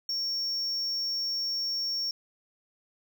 triangle tone, 5500 Hz, F8, 27 cents flat, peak -27 dBFS, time 0.09-2.11 s, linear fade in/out 2 ms, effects none

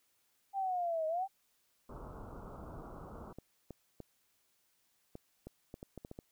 sine linear two-way sweep, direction down then up, 796 to 622.3 to 796 Hz, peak -32 dBFS, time 0.53-1.28 s, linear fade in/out 50 ms, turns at 1.07 s
pink low-pass noise, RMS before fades -48 dBFS, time 1.89-3.33 s, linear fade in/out 5 ms, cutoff 1400 Hz, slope 96 dB/octave
clicks, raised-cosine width 2 ms, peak -32 dBFS, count 11, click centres 3.386 / 3.707 / 4.003 / 5.154 / 5.47 / 5.741 / 5.829 / 5.977 / 6.049 / 6.114 / 6.189 s
effects white hiss -75 dBFS RMS until 6.31 s

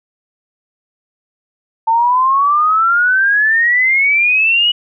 sine exponential sweep, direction up, 892 to 2949 Hz, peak -9 dBFS, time 1.87-4.72 s, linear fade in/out 10 ms, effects none

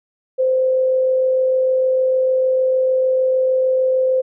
sine tone with amplitude modulation, 518 Hz, C5, 17 cents flat, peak -12 dBFS, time 0.38-4.22 s, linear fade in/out 20 ms, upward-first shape sine, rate 46.6 Hz, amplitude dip 25%, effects none

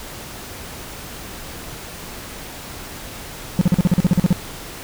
triangle tone bursts, 179.4 Hz, F3, 47 cents sharp, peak -8 dBFS, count 12, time 3.59-4.328 s, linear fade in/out 0 ms, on 23 ms, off 42 ms, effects pink hiss -34 dBFS RMS until 4.83 s

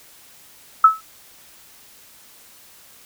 sine tone with exponential decay, 1300 Hz, E6, 24 cents flat, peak -3 dBFS, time 0.84-1.01 s, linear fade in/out 5 ms, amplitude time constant 35 ms, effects white hiss -48 dBFS RMS until 3.05 s

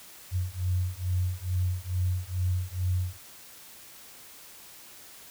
sine beating tone pair, 89.8 / 92.1 Hz, F2 / F#2, +49 / -7 cents, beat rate 2.3 Hz, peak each -29 dBFS, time 0.31-3.18 s, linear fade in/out 50 ms, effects white hiss -49 dBFS RMS until 5.3 s

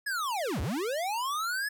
square linear two-way sweep, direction down then up, 1724 to 57.3 to 1724 Hz, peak -30 dBFS, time 0.06-1.69 s, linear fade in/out 10 ms, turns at 0.61 s, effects none

